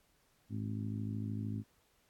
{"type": "harmonic tone", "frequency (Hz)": 53.2, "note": "G#1", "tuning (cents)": 42, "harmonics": [2, 3, 4, 5, 6, 7], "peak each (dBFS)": [-38, -50, -41, -44, -55, -57], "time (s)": [0.49, 1.64], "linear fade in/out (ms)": 50, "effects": ["pink hiss -72 dBFS RMS until 2.09 s", "AAC 64 kbps"]}